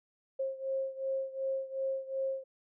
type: beating tone pair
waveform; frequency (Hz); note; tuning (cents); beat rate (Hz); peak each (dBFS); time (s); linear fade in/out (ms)
sine; 534 / 536.7; C5 / C5; +35 / +44; 2.7; -34 / -37; 0.39-2.44; 10
effects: none